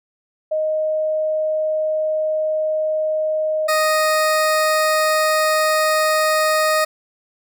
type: tone pair in turn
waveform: sine / 20% pulse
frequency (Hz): 622.3 / 622.3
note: D#5 / D#5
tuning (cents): 0 / 0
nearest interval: unison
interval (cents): 0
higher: neither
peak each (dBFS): -17 / -10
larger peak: second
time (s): 0.51-3.68 / 3.68-6.85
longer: neither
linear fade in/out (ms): 10
effects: none